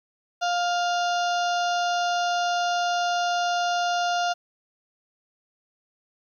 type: harmonic tone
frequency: 703 Hz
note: F5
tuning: 11 cents sharp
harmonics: 1 / 2 / 4 / 5 / 6 / 7 / 8 / 9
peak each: -23 / -29 / -35 / -37 / -39 / -40 / -41 / -42 dBFS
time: 0.41-4.34 s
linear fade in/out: 20 ms
effects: 10-bit